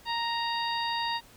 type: harmonic tone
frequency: 932.3 Hz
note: A#5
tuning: in tune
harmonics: 1 / 2 / 3 / 4 / 5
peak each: -30 / -36 / -38 / -36 / -38 dBFS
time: 0.05-1.21 s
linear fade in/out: 50 ms
effects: pink hiss -55 dBFS RMS until 1.36 s